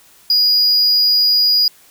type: tone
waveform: triangle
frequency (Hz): 4896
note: D#8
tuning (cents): -29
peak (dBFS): -9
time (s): 0.3-1.68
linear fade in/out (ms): 2
effects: white hiss -48 dBFS RMS until 1.9 s